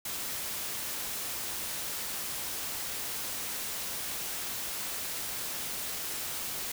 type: noise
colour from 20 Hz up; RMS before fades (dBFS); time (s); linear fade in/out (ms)
white; -36; 0.05-6.72; 5
effects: none